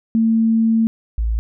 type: tone pair in turn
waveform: sine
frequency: 225.1 / 55.9 Hz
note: A3 / A1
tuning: +40 / +28 cents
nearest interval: 2 octaves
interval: 2412 cents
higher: first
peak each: -12 / -16 dBFS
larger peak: first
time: 0.15-0.87 / 1.18-1.39 s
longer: first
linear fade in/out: 0 ms
effects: none